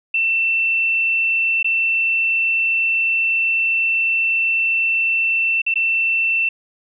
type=tone with dropouts; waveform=sine; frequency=2683 Hz; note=E7; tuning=30 cents sharp; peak=-15 dBFS; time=0.14-6.49 s; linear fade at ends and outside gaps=5 ms; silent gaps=1.629-1.644 / 5.618-5.664 / 5.741-5.756 s; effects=none